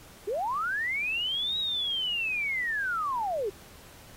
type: linear two-way sweep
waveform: sine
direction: up then down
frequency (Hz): 370 to 3854 to 370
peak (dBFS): -27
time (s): 0.27-3.5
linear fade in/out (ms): 10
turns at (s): 1.58
effects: pink hiss -52 dBFS RMS until 4.16 s + AAC 48 kbps